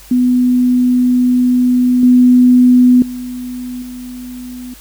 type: tone with level steps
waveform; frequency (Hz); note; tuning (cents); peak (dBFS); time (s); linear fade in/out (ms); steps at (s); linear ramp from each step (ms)
sine; 249.1; B3; +15; -8 / -4 / -21 / -25; 0.11-4.74; 5; 2.03 / 3.02 / 3.82; 2
effects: added 50 Hz sine -40 dBFS peak until 4.8 s + white hiss -40 dBFS RMS until 4.8 s